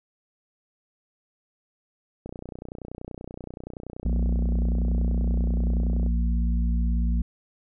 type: click train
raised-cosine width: 2 ms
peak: -23 dBFS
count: 117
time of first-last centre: 2.26-6.063 s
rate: 30.5 Hz
type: harmonic tone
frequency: 58.27 Hz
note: A#1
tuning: in tune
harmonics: 1 / 3 / 4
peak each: -21 / -31 / -33 dBFS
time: 4.05-7.22 s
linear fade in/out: 5 ms
effects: none